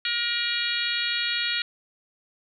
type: harmonic tone with a mistuned harmonic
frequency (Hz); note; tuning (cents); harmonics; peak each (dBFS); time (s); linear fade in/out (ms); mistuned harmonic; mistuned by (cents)
476.1; A#4; +37; 3 / 4 / 5 / 6 / 7 / 8 / 9; -32 / -32 / -32 / -32 / -32 / -32 / -32; 0.05-1.62; 2; 4; -17
effects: none